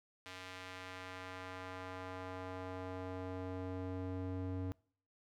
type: tone with band-pass filter sweep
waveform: square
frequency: 92.5 Hz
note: F#2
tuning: in tune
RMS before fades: -44 dBFS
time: 0.26-4.72 s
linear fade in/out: 0 ms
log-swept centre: 2800 to 240 Hz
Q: 0.77
effects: noise-tail reverb RT60 0.5 s tail -24 dB re dry